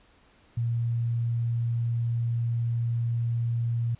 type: tone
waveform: sine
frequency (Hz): 117.3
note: A#2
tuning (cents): +11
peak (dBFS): -24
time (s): 0.57-3.95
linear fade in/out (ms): 5
effects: pink hiss -60 dBFS RMS until 3.99 s + resampled to 8000 Hz